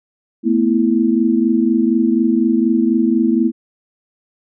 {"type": "chord", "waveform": "sine", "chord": "A suspended second", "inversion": "none", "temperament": "equal with one note detuned", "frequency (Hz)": [222.8, 246.9, 329.6], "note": ["A3", "B3", "E4"], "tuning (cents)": [22, 0, 0], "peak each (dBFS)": -16, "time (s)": [0.43, 3.52], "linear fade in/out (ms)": 50, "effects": []}